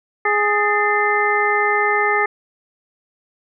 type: harmonic tone with a mistuned harmonic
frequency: 415.3 Hz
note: G#4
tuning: in tune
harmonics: 1 / 2 / 3 / 4 / 5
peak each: -21 / -21 / -21 / -21 / -21 dBFS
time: 0.25-2.26 s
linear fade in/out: 5 ms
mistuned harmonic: 4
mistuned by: +120 cents
effects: none